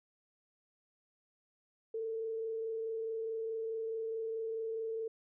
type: tone with frequency modulation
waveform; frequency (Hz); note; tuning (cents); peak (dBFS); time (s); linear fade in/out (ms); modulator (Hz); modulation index
sine; 448; A4; +31; -35; 1.94-5.08; 5; 24.7; 0.25
effects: none